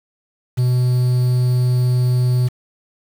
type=tone with quantisation; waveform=triangle; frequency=124.9 Hz; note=B2; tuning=20 cents sharp; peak=-11 dBFS; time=0.57-2.49 s; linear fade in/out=20 ms; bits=6; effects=none